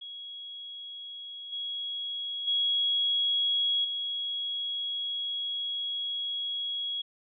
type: tone with level steps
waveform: sine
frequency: 3322 Hz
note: G#7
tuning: in tune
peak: -39 / -32 / -24 / -30 dBFS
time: 0.01-7.02 s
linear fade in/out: 10 ms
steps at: 1.52 / 2.47 / 3.84 s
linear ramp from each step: 10 ms
effects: none